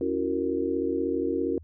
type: chord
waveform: sine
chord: F# dominant seventh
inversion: second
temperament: just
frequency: 277.5 / 333 / 370 / 462.5 Hz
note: C#4 / E4 / F#4 / A#4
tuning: +2 / +18 / 0 / -14 cents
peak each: -30 dBFS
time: 0.01-1.58 s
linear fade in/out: 2 ms
effects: added 81 Hz sine -45 dBFS peak until 1.63 s